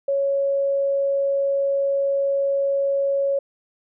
sine tone, 554.4 Hz, C#5, in tune, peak -18 dBFS, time 0.08-3.39 s, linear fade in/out 5 ms, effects none

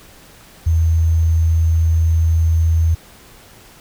sine tone with sample-and-hold, 81.8 Hz, E2, 13 cents flat, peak -11 dBFS, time 0.66-2.95 s, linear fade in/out 10 ms, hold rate 6300 Hz, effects pink hiss -44 dBFS RMS until 3.8 s

